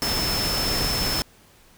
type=tone in noise; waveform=sine; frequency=5274 Hz; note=E8; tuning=in tune; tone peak=-25 dBFS; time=0.02-1.22 s; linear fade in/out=0 ms; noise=pink; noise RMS=-26 dBFS; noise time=0.02-1.22 s; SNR=-2 dB; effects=pink hiss -54 dBFS RMS until 1.77 s